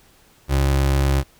30% pulse tone, 68.4 Hz, C#2, 23 cents flat, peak -13 dBFS, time 0.48-1.24 s, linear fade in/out 50 ms, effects pink hiss -54 dBFS RMS until 1.39 s

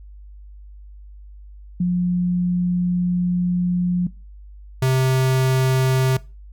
sine / square tone pair in turn, 178.1 / 130.77 Hz, F3 / C3, +34 / -1 cents, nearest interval perfect fourth, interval 535 cents, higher first, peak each -16 dBFS, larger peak neither, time 1.8-4.07 / 4.82-6.17 s, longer first, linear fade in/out 5 ms, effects noise-tail reverb RT60 0.3 s tail -21 dB re dry + added 50 Hz sine -38 dBFS peak until 6.52 s

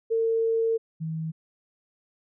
sine tone pair in turn, 452.9 / 160.12 Hz, A#4 / D#3, -50 / +50 cents, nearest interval octave + tritone, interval 1800 cents, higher first, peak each -21 / -28 dBFS, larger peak first, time 0.1-0.78 / 1-1.32 s, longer first, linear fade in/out 20 ms, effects none

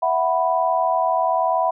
sine chord, E suspended second, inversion none, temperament equal, 659.3 / 740 / 987.8 Hz, E5 / F#5 / B5, 0 / 0 / 0 cents, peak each -21 dBFS, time 0.02-1.71 s, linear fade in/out 10 ms, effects none

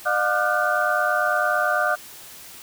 sine tone cluster, 607 / 716 / 1196 / 1429 / 1518 Hz, D#5 / F5 / D6 / F6 / F#6, -43 / +43 / +31 / +39 / +44 cents, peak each -25 dBFS, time 0.05-1.96 s, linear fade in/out 20 ms, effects white hiss -42 dBFS RMS until 2.62 s

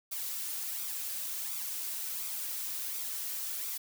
blue noise with flanger, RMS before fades -37 dBFS, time 0.11-3.78 s, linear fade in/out 10 ms, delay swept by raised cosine 0.83 to 3.33 ms, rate 1.4 Hz, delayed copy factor +0.55, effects none

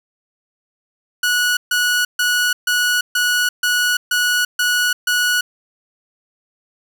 sawtooth tone bursts, 1466 Hz, F#6, 16 cents flat, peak -11 dBFS, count 9, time 1.23-5.41 s, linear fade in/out 5 ms, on 340 ms, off 140 ms, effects none

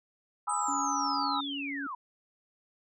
sine chord, E major seventh, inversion first, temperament equal, 830.6 / 987.8 / 1244.5 / 1318.5 Hz, G#5 / B5 / D#6 / E6, 0 / 0 / 0 / 0 cents, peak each -34 dBFS, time 0.47-1.41 s, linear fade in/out 10 ms
sine linear sweep, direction down, 8290 to 935 Hz, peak -35 dBFS, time 0.49-1.95 s, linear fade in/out 5 ms
sine tone, 281 Hz, C#4, 24 cents sharp, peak -36 dBFS, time 0.68-1.87 s, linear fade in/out 5 ms
effects none

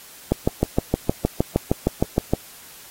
click train, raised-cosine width 2 ms, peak -3 dBFS, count 14, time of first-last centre 0.32-2.336 s, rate 6.45 Hz, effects white hiss -44 dBFS RMS until 2.9 s + AAC 48 kbps

